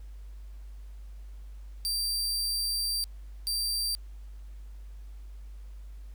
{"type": "tone bursts at uneven times", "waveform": "sawtooth", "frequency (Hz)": 4695, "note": "D8", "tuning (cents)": -1, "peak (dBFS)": -25, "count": 2, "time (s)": [[1.85, 3.04], [3.47, 3.95]], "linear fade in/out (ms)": 0, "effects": ["added 50 Hz sine -41 dBFS peak until 6.14 s", "pink hiss -65 dBFS RMS until 6.14 s"]}